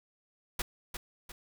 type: noise with echo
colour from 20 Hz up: pink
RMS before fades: -32 dBFS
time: 0.59-0.62 s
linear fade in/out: 5 ms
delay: 350 ms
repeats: 2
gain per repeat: -7 dB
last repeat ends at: 1.32 s
effects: none